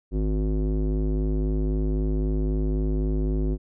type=tone with low-pass filter; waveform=square; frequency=51.91 Hz; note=G#1; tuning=in tune; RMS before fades=-24 dBFS; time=0.11-3.58 s; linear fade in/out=50 ms; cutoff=340 Hz; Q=2.6; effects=none